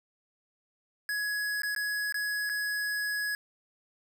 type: tone with dropouts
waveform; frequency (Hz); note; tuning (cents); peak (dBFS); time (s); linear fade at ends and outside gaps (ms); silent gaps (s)
square; 1677; G#6; +16; -30; 1.09-3.35; 1; 1.62-1.633 / 1.749-1.762 / 2.124-2.143 / 2.493-2.497
effects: none